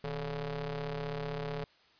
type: ring-modulated tone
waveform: sawtooth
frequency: 138.59 Hz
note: C#3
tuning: in tune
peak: -28 dBFS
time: 0.04-1.64 s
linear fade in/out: 0 ms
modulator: 295 Hz
effects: white hiss -64 dBFS RMS until 1.99 s + resampled to 11025 Hz